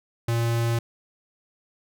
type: tone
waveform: square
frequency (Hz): 116.54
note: A#2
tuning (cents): 0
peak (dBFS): -22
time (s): 0.28-0.79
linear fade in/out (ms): 5
effects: none